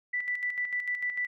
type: tone with tremolo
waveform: sine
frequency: 1975.5 Hz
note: B6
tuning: in tune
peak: -27 dBFS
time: 0.13-1.27 s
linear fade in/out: 10 ms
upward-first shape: square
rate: 6.7 Hz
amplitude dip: 55%
effects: none